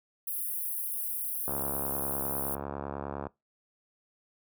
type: high-pass noise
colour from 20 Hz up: white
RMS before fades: -34 dBFS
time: 0.27-2.55 s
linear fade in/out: 5 ms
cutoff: 9600 Hz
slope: 96 dB/octave
type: click train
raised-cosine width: 1 ms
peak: -21 dBFS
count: 126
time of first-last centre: 1.48-3.268 s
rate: 69.9 Hz
effects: noise-tail reverb RT60 0.2 s tail -22 dB re dry + high-pass 60 Hz 12 dB/octave